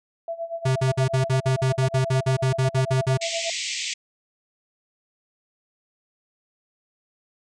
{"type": "tone with tremolo", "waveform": "sine", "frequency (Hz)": 668, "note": "E5", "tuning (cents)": 23, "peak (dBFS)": -25, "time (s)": [0.28, 3.5], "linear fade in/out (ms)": 2, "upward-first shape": "sine", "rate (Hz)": 8.5, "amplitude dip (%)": 85}
{"type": "tone bursts", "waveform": "square", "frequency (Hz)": 130.81, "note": "C3", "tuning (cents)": 0, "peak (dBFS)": -19, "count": 16, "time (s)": [0.65, 3.175], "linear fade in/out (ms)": 10, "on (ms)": 110, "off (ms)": 51}
{"type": "band-pass noise", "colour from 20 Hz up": "pink", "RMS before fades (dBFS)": -29, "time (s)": [3.21, 3.94], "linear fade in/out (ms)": 10, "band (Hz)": [2000, 8000], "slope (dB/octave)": 96}
{"effects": ["resampled to 22050 Hz"]}